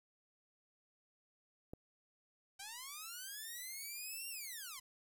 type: click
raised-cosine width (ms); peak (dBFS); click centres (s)
2; -33; 1.735
type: linear two-way sweep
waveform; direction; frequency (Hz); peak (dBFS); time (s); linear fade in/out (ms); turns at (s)
5% pulse; up then down; 760 to 2794 to 975; -35; 2.59-4.8; 10; 4.29
effects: 11-bit